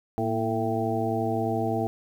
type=harmonic tone with a mistuned harmonic; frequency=111.6 Hz; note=A2; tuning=25 cents sharp; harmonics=1 / 2 / 3 / 4 / 6 / 7; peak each=-31 / -31 / -31 / -31 / -31 / -31 dBFS; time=0.18-1.87 s; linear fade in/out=0 ms; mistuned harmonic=2; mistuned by=+65 cents; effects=9-bit